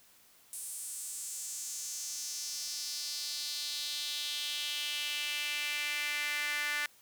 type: tone with high-pass filter sweep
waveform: sawtooth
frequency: 294.2 Hz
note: D4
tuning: 3 cents sharp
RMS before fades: -37 dBFS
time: 0.53-6.86 s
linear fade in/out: 0 ms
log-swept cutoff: 9300 to 1800 Hz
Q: 3
effects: white hiss -62 dBFS RMS until 7.01 s